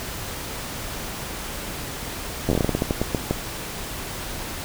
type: slowing click train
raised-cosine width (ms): 2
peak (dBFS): -7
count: 15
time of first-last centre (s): 2.49-3.31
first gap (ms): 11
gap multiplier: 1.23
effects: pink hiss -32 dBFS RMS until 4.64 s